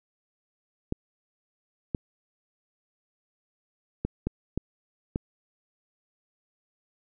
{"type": "clicks", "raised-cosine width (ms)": 3, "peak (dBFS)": -14, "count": 6, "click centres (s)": [0.924, 1.948, 4.05, 4.27, 4.576, 5.159], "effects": []}